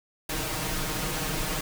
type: noise with comb filter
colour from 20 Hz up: pink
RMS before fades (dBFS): -30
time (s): 0.29-1.61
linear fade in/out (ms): 5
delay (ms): 6.4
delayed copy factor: +0.95
effects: none